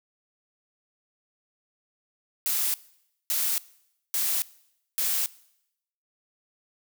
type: noise bursts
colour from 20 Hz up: blue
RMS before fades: -26 dBFS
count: 4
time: 2.46-5.26 s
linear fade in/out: 0 ms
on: 280 ms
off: 560 ms
effects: noise-tail reverb RT60 0.8 s tail -21 dB re dry